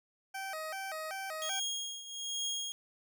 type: tone with vibrato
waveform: 20% pulse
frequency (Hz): 698.5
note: F5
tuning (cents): 0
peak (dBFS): -33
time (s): 0.34-1.6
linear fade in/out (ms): 10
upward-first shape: square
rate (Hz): 2.6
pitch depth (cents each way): 180
type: tone with tremolo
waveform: 25% pulse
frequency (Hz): 3271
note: G#7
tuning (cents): -27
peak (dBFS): -29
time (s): 1.42-2.72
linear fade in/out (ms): 0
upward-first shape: triangle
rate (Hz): 1.2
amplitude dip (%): 80
effects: none